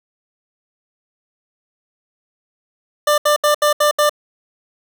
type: tone bursts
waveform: 25% pulse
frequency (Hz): 594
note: D5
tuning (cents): +20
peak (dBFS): -8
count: 6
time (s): 3.07-4.095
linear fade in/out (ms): 5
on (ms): 110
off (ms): 73
effects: none